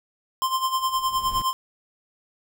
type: tone with tremolo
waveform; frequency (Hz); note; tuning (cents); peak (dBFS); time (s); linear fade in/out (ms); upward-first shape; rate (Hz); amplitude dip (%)
square; 1046.5; C6; 0; -20; 0.42-1.53; 0; sine; 9.7; 70
type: noise with exponential growth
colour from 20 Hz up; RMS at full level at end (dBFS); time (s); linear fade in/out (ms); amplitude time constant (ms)
brown; -31; 0.63-1.42; 1; 170
effects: none